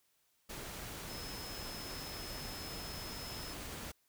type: tone in noise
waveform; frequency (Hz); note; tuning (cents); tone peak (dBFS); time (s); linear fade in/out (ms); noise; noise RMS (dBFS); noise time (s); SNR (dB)
sine; 5180; E8; -31; -48; 1.09-3.54; 10; pink; -45; 0.49-3.92; -6
effects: white hiss -75 dBFS RMS until 4.08 s